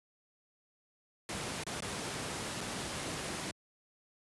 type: noise with dropouts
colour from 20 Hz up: pink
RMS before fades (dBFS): -38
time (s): 1.29-3.51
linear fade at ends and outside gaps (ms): 1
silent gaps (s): 1.636-1.666 / 1.805-1.822 / 2.607-2.611
effects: high-pass 100 Hz 12 dB/octave + resampled to 24000 Hz